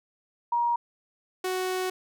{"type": "tone pair in turn", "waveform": ["sine", "sawtooth"], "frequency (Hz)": [948, 370.6], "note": ["A#5", "F#4"], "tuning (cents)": [29, 3], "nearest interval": "octave + major third", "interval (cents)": 1626, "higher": "first", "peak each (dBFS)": [-22, -23], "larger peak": "first", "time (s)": [[0.52, 0.76], [1.44, 1.9]], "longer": "second", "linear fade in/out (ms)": 5, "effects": []}